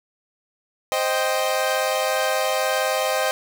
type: chord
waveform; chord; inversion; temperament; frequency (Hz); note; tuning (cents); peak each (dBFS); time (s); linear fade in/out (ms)
sawtooth; C minor; none; equal; 523.3 / 622.3 / 784; C5 / Eb5 / G5; 0 / 0 / 0; -20 / -20 / -22; 0.92-3.31; 0
effects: none